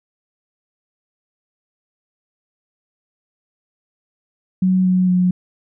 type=tone with pitch steps; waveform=sine; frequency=185.8 / 183.8 / 181.2 Hz; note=F#3 / F#3 / F#3; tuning=+7 / -11 / -36 cents; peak=-12 dBFS; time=4.62-5.31 s; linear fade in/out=5 ms; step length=230 ms; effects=none